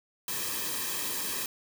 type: noise with comb filter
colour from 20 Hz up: white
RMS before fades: -33 dBFS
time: 0.28-1.46 s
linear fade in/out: 2 ms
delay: 1.4 ms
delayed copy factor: -0.75
effects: none